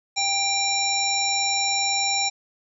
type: harmonic tone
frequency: 791 Hz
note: G5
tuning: 15 cents sharp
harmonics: 1 / 3 / 5 / 7 / 9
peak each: -27 / -27 / -27 / -27 / -27 dBFS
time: 0.16-2.3 s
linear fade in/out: 20 ms
effects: none